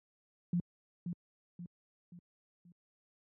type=tone with echo; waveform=sine; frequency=174.61 Hz; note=F3; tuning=in tune; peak=-28 dBFS; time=0.53-0.6 s; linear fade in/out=2 ms; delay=530 ms; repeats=4; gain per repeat=-7 dB; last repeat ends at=2.72 s; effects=high-pass 100 Hz 12 dB/octave